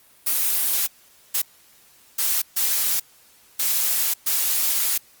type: noise bursts at uneven times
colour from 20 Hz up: blue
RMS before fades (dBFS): -21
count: 6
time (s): 0.26-0.87 / 1.34-1.42 / 2.18-2.42 / 2.56-3 / 3.59-4.14 / 4.26-4.98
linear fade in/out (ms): 10
effects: white hiss -54 dBFS RMS until 5.2 s + Opus 32 kbps